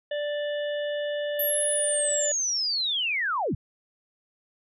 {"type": "harmonic tone", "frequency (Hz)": 587.3, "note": "D5", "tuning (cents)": 0, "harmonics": [1, 3, 5, 6], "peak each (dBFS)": [-27, -37, -41, -43], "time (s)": [0.11, 2.32], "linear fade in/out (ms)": 5}
{"type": "linear sweep", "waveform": "sine", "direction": "down", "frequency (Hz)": [11840, 73.5], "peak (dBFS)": -24, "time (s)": [1.39, 3.55], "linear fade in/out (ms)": 5}
{"effects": []}